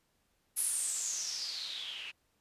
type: noise with low-pass filter sweep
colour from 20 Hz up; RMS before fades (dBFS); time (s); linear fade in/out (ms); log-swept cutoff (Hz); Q
blue; -37; 0.56-2.12; 20; 11000 to 2600; 7.7
effects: pink hiss -75 dBFS RMS until 2.4 s + resampled to 32000 Hz